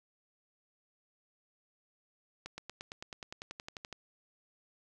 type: accelerating click train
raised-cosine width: 0.2 ms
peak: -25 dBFS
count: 16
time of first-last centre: 2.46-3.927 s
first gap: 120 ms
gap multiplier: 0.97
effects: none